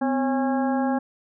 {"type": "harmonic tone with a mistuned harmonic", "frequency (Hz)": 272.7, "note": "C#4", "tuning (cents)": -28, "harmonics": [1, 2, 3, 4, 5, 6], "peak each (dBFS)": [-22, -29, -27, -37, -40, -37], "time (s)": [0.01, 0.99], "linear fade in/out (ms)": 10, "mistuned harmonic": 1, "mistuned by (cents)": -110, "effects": []}